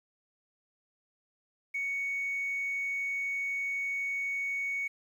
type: tone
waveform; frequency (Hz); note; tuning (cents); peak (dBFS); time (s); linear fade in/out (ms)
sine; 2227; C#7; +7; -29; 1.74-4.88; 10
effects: tanh soft clip ceiling -27 dBFS + 10-bit